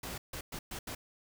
pink noise bursts at uneven times, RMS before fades -41 dBFS, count 5, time 0.03-0.18 / 0.33-0.41 / 0.52-0.59 / 0.71-0.79 / 0.87-0.95 s, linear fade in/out 5 ms, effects none

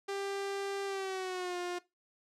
sawtooth tone with pitch glide, 395.9 to 354.8 Hz, G4 to F4, +17 to +27 cents, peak -31 dBFS, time 0.08-1.79 s, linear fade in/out 10 ms, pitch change -190 cents, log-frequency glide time 0.85-1.57 s, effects noise-tail reverb RT60 0.2 s tail -18 dB re dry + low-pass 8000 Hz 12 dB/octave

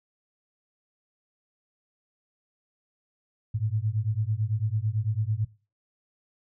sine beating tone pair, 103.83 / 112.83 Hz, G#2 / A2, 0 / +44 cents, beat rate 9 Hz, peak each -28 / -28 dBFS, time 3.54-5.45 s, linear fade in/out 10 ms, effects noise-tail reverb RT60 0.3 s tail -18 dB re dry

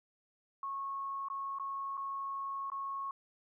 sine tone with dropouts, 1097 Hz, C#6, 18 cents flat, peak -36 dBFS, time 0.63-3.11 s, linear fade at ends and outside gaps 2 ms, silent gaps 1.285-1.3 / 1.586-1.597 / 1.971-1.976 / 2.701-2.718 s, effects 13-bit

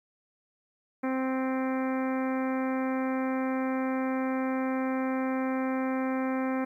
harmonic tone, 261.6 Hz, C4, in tune, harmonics 1 / 2 / 3 / 4 / 5 / 6 / 7 / 8 / 9, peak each -28 / -34 / -38 / -40 / -42 / -44 / -45 / -46 / -47 dBFS, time 1.03-6.65 s, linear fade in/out 10 ms, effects 11-bit

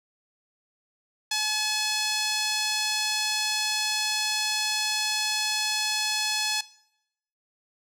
sawtooth tone with band-pass filter, 855 Hz, A5, 50 cents flat, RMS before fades -27 dBFS, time 1.31-6.61 s, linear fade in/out 5 ms, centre 5100 Hz, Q 1.3, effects noise-tail reverb RT60 0.8 s tail -21 dB re dry

